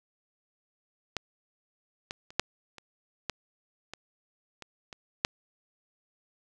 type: clicks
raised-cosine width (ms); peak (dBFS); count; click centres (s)
0.2; -13 / -18 / -30 / -6 / -28 / -13 / -22 / -25 / -25 / -6; 10; 1.167 / 2.109 / 2.305 / 2.396 / 2.783 / 3.297 / 3.936 / 4.623 / 4.928 / 5.249
effects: none